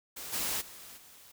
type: noise with level steps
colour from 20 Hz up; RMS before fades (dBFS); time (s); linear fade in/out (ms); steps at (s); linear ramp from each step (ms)
white; -42 / -33 / -49 / -55; 0.16-1.32; 10; 0.32 / 0.6 / 0.96; 20
effects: none